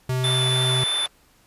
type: tone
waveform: square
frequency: 128.4 Hz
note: C3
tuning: 32 cents flat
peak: -22 dBFS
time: 0.09-0.84 s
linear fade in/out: 5 ms
type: band-pass noise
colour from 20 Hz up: white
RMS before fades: -34 dBFS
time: 0.23-1.08 s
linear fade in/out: 20 ms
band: 560 to 2100 Hz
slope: 12 dB/octave
type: tone with vibrato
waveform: square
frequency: 3520 Hz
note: A7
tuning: in tune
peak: -22 dBFS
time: 0.24-1.06 s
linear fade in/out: 2 ms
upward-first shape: sine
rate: 3.2 Hz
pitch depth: 9 cents each way
effects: pink hiss -58 dBFS RMS until 1.46 s + resampled to 32000 Hz